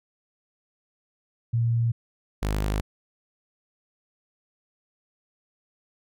sine / sawtooth tone pair in turn, 116.54 / 51.51 Hz, A#2 / G#1, 0 / -13 cents, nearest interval octave + major second, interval 1413 cents, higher first, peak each -20 dBFS, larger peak neither, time 1.53-1.92 / 2.42-2.81 s, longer neither, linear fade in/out 10 ms, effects none

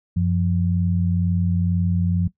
sine tone pair together, 92.5 / 174.62 Hz, F#2 / F3, 0 / 0 cents, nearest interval major seventh, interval 1100 cents, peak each -20 dBFS, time 0.16-2.28 s, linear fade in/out 10 ms, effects noise-tail reverb RT60 0.1 s tail -17 dB re dry

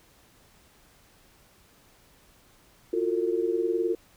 sine tone cluster, 343.7 / 363.1 / 452.6 Hz, F4 / F#4 / A4, -28 / -33 / +49 cents, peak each -28 dBFS, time 2.93-3.95 s, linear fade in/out 5 ms, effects pink hiss -59 dBFS RMS until 4.16 s

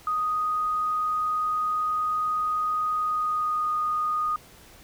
sine tone with pitch glide, 1244.5 to 1233.1 Hz, D#6 to D#6, 0 to -16 cents, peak -23 dBFS, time 0.07-4.36 s, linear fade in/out 2 ms, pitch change -16 cents, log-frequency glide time 2.99-3.71 s, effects pink hiss -51 dBFS RMS until 4.83 s

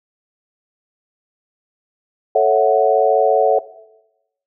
sine chord, F# minor seventh, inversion first, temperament equal, 440 / 554.4 / 659.3 / 740 Hz, A4 / C#5 / E5 / F#5, 0 / 0 / 0 / 0 cents, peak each -16 dBFS, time 2.35-3.59 s, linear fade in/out 5 ms, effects noise-tail reverb RT60 0.9 s tail -17 dB re dry

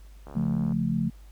click train, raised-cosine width 1 ms, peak -29 dBFS, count 33, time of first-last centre 0.27-0.722 s, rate 70.8 Hz
sine chord, Db augmented, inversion none, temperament equal, 138.59 / 174.61 / 220 Hz, Db3 / F3 / A3, 0 / 0 / 0 cents, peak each -30 / -27 / -27 dBFS, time 0.35-1.1 s, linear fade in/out 10 ms
effects added 50 Hz sine -45 dBFS peak until 1.31 s + pink hiss -61 dBFS RMS until 1.31 s

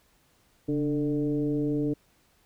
sine tone with frequency modulation, 293.7 Hz, D4, in tune, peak -24 dBFS, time 0.68-1.94 s, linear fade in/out 10 ms, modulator 153 Hz, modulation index 0.95, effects pink hiss -65 dBFS RMS until 2.45 s

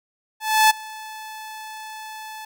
sawtooth tone with ADSR envelope, 869 Hz, A5, 22 cents flat, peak -7 dBFS, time 0.4-2.45 s, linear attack 300 ms, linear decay 16 ms, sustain -23 dB, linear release 4 ms, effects none

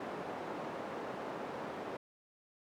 white band-pass noise, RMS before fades -42 dBFS, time 0-1.97 s, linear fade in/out 5 ms, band 220 to 770 Hz, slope 12 dB/octave, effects none

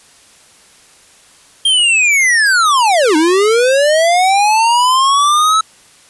square linear two-way sweep, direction down then up, 3211 to 300 to 1311 Hz, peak -9 dBFS, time 1.65-5.61 s, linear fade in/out 5 ms, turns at 3.16 s, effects white hiss -45 dBFS RMS until 6.09 s + resampled to 24000 Hz

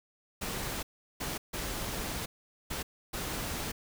pink noise bursts at uneven times, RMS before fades -36 dBFS, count 5, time 0.41-0.83 / 1.2-1.38 / 1.53-2.26 / 2.7-2.83 / 3.13-3.72 s, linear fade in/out 10 ms, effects none

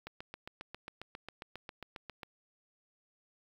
click train, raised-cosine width 0.3 ms, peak -27 dBFS, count 17, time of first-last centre 0.07-2.232 s, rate 7.4 Hz, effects 9-bit

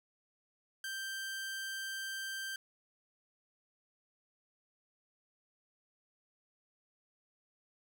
sawtooth tone, 1570 Hz, G6, 2 cents sharp, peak -35 dBFS, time 0.84-2.56 s, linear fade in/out 2 ms, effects none

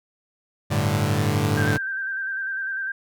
sawtooth chord, G suspended second, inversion none, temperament equal, 98 / 110 / 146.83 Hz, G2 / A2 / D3, 0 / 0 / 0 cents, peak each -20 dBFS, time 0.7-1.78 s, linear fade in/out 20 ms
sine tone with vibrato, 1568 Hz, G6, in tune, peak -25 dBFS, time 1.57-2.92 s, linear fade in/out 5 ms, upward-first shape square, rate 10 Hz, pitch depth 32 cents each way
effects none

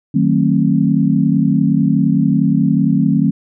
sine chord, D# diminished seventh, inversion none, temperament just, 155.56 / 186.68 / 224 / 268.8 Hz, D#3 / F#3 / A3 / C4, 0 / +16 / +31 / +47 cents, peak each -16 dBFS, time 0.14-3.31 s, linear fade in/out 10 ms, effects none

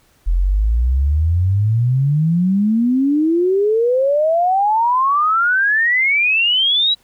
sine exponential sweep, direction up, 41 to 3941 Hz, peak -12 dBFS, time 0.26-6.95 s, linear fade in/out 20 ms, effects pink hiss -56 dBFS RMS until 7.03 s

